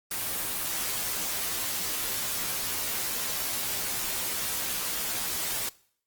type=noise with comb filter; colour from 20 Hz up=white; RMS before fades=-31 dBFS; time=0.11-5.69 s; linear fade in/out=2 ms; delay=14 ms; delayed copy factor=-0.85; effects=noise-tail reverb RT60 0.6 s tail -22 dB re dry + Opus 24 kbps